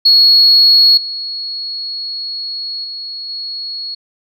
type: tone with level steps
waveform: sine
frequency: 4337 Hz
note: C#8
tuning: 39 cents flat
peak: -4 / -20 / -23 / -21 dBFS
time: 0.05-3.95 s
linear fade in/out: 10 ms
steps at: 0.97 / 2.84 / 3.29 s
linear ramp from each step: 5 ms
effects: tanh soft clip ceiling 0 dBFS